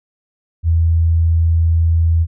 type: tone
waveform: sine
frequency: 82.6 Hz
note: E2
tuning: 4 cents sharp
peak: -10 dBFS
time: 0.63-2.27 s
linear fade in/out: 50 ms
effects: none